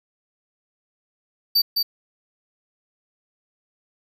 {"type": "tone with echo", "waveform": "square", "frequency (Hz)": 4621, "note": "D8", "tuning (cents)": -29, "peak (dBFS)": -15, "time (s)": [1.55, 1.62], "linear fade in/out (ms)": 10, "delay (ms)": 210, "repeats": 1, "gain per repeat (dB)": -4, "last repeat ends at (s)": 1.83, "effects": ["9-bit"]}